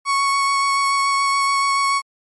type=tone with vibrato; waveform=35% pulse; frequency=1108.7 Hz; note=C#6; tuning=in tune; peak=-14 dBFS; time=0.05-2.02 s; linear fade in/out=50 ms; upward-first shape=sine; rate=7 Hz; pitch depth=11 cents each way; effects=MP3 48 kbps